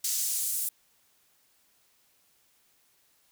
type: noise with high-pass filter sweep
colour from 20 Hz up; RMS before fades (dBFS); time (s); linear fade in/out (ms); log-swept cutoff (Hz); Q
pink; -30; 0.04-0.69; 5; 6100 to 9800; 1.2
effects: white hiss -67 dBFS RMS until 3.31 s